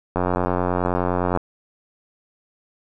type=click train; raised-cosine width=1 ms; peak=-7 dBFS; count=110; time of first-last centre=0.16-1.374 s; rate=89.8 Hz; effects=none